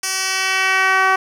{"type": "tone with band-pass filter sweep", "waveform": "10% pulse", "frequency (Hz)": 380, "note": "F#4", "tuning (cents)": 46, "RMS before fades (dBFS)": -17, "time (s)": [0.03, 1.16], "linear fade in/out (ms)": 5, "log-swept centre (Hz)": [7200, 1100], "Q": 1.1, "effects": ["7-bit"]}